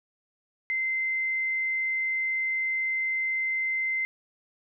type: tone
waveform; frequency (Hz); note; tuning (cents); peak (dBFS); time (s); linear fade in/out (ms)
sine; 2074; C7; -16; -25; 0.7-4.05; 0
effects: none